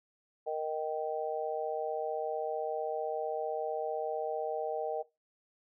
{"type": "harmonic tone", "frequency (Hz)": 155.56, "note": "D#3", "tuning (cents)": 0, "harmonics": [3, 4, 5], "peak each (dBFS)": [-35, -36, -37], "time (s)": [0.46, 5.03], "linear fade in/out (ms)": 20, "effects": ["noise-tail reverb RT60 0.2 s tail -17 dB re dry"]}